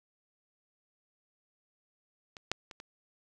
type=clicks; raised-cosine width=0.2 ms; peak=-28 / -12 / -28 / -28 dBFS; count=4; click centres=2.368 / 2.516 / 2.712 / 2.801 s; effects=none